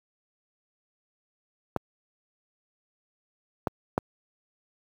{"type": "clicks", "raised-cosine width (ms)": 1, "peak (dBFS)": [-11, -11, -9], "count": 3, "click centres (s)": [1.763, 3.672, 3.979], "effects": ["high-pass 80 Hz 12 dB/octave", "8-bit"]}